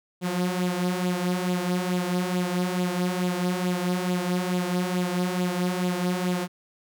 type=tone with flanger; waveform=sawtooth; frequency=180 Hz; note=F#3; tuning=47 cents flat; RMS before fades=-26 dBFS; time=0.21-6.48 s; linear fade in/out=50 ms; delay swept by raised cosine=0.26 to 5.36 ms; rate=2.3 Hz; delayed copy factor=+0.55; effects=none